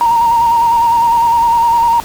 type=tone with vibrato; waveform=triangle; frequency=932.3 Hz; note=A#5; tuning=in tune; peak=-4 dBFS; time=0.01-2 s; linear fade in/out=0 ms; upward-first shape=square; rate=9.9 Hz; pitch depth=26 cents each way; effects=tanh soft clip ceiling -5 dBFS + pink hiss -30 dBFS RMS until 2.04 s